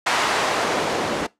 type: noise with band-pass filter sweep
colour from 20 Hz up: white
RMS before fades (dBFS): -22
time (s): 0.06-1.27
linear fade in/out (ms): 10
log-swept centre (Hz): 1000 to 330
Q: 0.86
effects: noise-tail reverb RT60 0.2 s tail -21 dB re dry + low-pass 9000 Hz 12 dB/octave